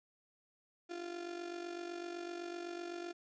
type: tone with amplitude modulation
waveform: 35% pulse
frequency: 346.8 Hz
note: F4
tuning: 12 cents flat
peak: -37 dBFS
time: 0.89-3.13 s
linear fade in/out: 20 ms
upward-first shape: sine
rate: 47.9 Hz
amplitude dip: 65%
effects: resampled to 16000 Hz + 13-bit